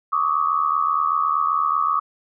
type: tone cluster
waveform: sine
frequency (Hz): 1114 / 1182 / 1267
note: C#6 / D6 / D#6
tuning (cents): +8 / +11 / +31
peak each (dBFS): -22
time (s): 0.12-2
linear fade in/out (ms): 10
effects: none